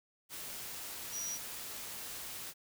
sine tone in noise, 5800 Hz, F#8, 35 cents flat, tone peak -37 dBFS, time 1.11-1.39 s, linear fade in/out 50 ms, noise white, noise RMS -44 dBFS, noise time 0.29-2.54 s, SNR +4 dB, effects none

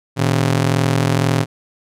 sawtooth ring-modulated tone, 135.3 Hz, C#3, 42 cents flat, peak -7 dBFS, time 0.16-1.46 s, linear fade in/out 50 ms, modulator 21 Hz, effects low-pass 11000 Hz 12 dB/octave

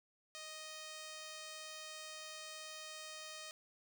5% pulse tone, 623 Hz, D#5, 2 cents sharp, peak -36 dBFS, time 0.35-3.51 s, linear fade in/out 0 ms, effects none

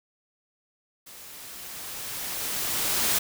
white noise with level ramp, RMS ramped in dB -46 to -23 dBFS, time 1.06-3.19 s, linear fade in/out 10 ms, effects none

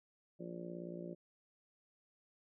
harmonic tone, 58.2 Hz, A#1, 2 cents flat, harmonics 3 / 4 / 5 / 6 / 7 / 8 / 9 / 10, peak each -47 / -55 / -55 / -48 / -56 / -61 / -55 / -52 dBFS, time 0.39-1.15 s, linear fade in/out 20 ms, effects none

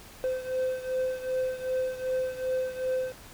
triangle beating tone pair, 514 / 516.6 Hz, C5 / C5, -31 / -22 cents, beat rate 2.6 Hz, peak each -27 / -31 dBFS, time 0.24-3.12 s, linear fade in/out 0 ms, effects pink hiss -49 dBFS RMS until 3.33 s

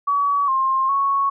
sine tone with pitch steps, 1135 / 1061 / 1107 Hz, C#6 / C6 / C#6, +41 / +24 / -3 cents, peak -16 dBFS, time 0.07-1.3 s, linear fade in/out 10 ms, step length 410 ms, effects none

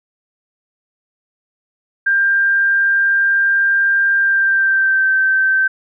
sine tone with pitch glide, 1592 to 1551.2 Hz, G6 to G6, +26 to -19 cents, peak -11 dBFS, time 2.06-5.68 s, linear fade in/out 10 ms, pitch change -45 cents, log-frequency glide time 4.17-5.09 s, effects none

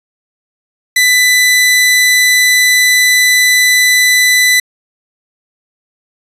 sawtooth tone, 1995 Hz, B6, 17 cents sharp, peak -3 dBFS, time 0.96-4.6 s, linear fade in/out 5 ms, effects resampled to 32000 Hz

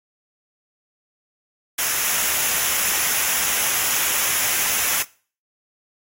white noise with comb filter, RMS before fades -21 dBFS, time 1.78-5.03 s, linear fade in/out 10 ms, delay 0.23 ms, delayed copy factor -0.55, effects noise-tail reverb RT60 0.4 s tail -21 dB re dry + AAC 48 kbps

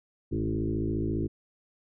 sine tone with frequency modulation, 211.1 Hz, G#3, 29 cents sharp, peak -26 dBFS, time 0.31-1.28 s, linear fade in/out 20 ms, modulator 54.6 Hz, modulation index 3.1, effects none

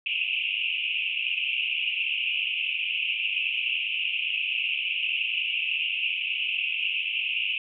pink band-pass noise, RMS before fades -28 dBFS, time 0.06-7.58 s, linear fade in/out 2 ms, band 2500 to 2900 Hz, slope 96 dB/octave, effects none

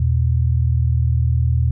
sine tone pair together, 79.89 / 119.7 Hz, D#2 / A#2, +46 / +46 cents, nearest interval perfect fifth, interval 700 cents, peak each -16 / -17 dBFS, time 0-1.71 s, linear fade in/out 5 ms, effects none

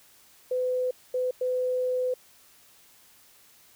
sine tone bursts at uneven times, 505 Hz, B4, 39 cents sharp, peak -24 dBFS, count 3, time 0.51-0.91 / 1.14-1.31 / 1.41-2.14 s, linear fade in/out 5 ms, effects white hiss -57 dBFS RMS until 3.75 s

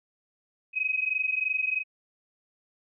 sine tone pair together, 2519 / 2542 Hz, D#7 / D#7, +21 / +36 cents, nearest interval unison, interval 15 cents, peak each -28 dBFS, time 0.73-1.84 s, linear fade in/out 50 ms, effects none

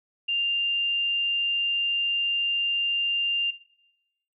sine tone, 2794 Hz, F7, in tune, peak -23 dBFS, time 0.28-3.51 s, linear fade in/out 10 ms, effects noise-tail reverb RT60 0.9 s tail -17 dB re dry

